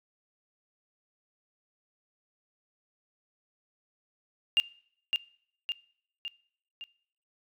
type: tone with echo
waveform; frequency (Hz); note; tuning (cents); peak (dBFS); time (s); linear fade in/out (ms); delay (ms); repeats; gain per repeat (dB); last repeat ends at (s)
sine; 2806; F7; +8; -18; 4.57-4.6; 0; 560; 4; -5; 6.84
effects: noise-tail reverb RT60 0.6 s tail -22 dB re dry + tanh soft clip ceiling -15 dBFS